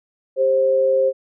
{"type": "tone pair together", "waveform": "sine", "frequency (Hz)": [396.5, 529.3], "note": ["G4", "C5"], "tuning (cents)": [20, 20], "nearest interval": "perfect fourth", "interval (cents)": 500, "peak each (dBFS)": [-23, -14], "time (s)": [0.36, 1.13], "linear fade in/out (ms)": 50, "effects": []}